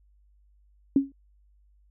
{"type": "tone with exponential decay", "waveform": "sine", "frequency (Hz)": 274.7, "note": "C#4", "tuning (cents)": -16, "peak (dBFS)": -13, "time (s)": [0.96, 1.12], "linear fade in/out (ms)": 2, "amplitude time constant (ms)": 34, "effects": ["added 50 Hz sine -58 dBFS peak until 1.9 s"]}